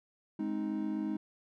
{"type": "tone cluster", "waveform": "triangle", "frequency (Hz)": [209.1, 264, 312.3], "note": ["G#3", "C4", "D#4"], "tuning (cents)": [12, 16, 7], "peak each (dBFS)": [-34, -38, -33], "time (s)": [0.39, 1.17], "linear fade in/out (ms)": 5, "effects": []}